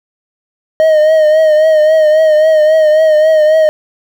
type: tone with vibrato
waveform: triangle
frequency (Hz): 622.3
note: D#5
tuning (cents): 0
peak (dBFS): -3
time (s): 0.8-3.69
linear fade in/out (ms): 0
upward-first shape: triangle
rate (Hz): 3.7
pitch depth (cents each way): 52
effects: 7-bit